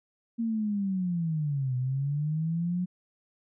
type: linear two-way sweep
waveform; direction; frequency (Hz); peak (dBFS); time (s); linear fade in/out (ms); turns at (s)
sine; down then up; 233.1 to 124.9 to 182.6; -26; 0.38-2.86; 20; 1.76
effects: none